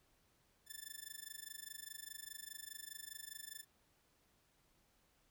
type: tone with amplitude modulation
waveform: 5% pulse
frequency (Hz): 1760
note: A6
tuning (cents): 0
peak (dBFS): -34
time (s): 0.66-3.65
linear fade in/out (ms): 50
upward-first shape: sine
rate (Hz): 24.9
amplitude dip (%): 95
effects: pink hiss -75 dBFS RMS until 5.3 s